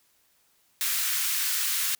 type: high-pass noise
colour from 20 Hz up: white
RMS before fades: -27 dBFS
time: 0.81-1.95 s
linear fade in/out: 0 ms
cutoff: 1300 Hz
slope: 24 dB/octave
effects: white hiss -66 dBFS RMS until 1.99 s